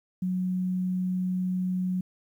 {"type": "tone", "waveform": "sine", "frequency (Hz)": 183.6, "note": "F#3", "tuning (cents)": -13, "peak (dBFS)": -25, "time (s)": [0.22, 2.01], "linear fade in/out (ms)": 5, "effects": ["10-bit"]}